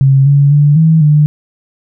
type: tone with pitch steps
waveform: sine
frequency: 135.7 / 141.7 / 146.1 / 160.6 / 149.6 Hz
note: C#3 / C#3 / D3 / E3 / D3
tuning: -36 / +38 / -9 / -45 / +32 cents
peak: -4 dBFS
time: 0.01-1.26 s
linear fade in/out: 0 ms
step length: 250 ms
effects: none